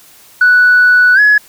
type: tone with pitch glide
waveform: sine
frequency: 1480 to 1690.3 Hz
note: F#6 to G#6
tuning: 0 to +30 cents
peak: -3 dBFS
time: 0.41-1.38 s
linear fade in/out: 5 ms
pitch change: +230 cents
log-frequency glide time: 1.14-1.2 s
effects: tanh soft clip ceiling -1 dBFS + white hiss -42 dBFS RMS until 1.48 s